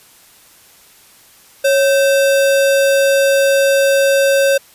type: tone with sample-and-hold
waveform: sine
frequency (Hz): 551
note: C#5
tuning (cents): -11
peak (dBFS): -9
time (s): 1.64-4.58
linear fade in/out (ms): 10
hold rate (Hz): 2100
effects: white hiss -46 dBFS RMS until 4.74 s + resampled to 32000 Hz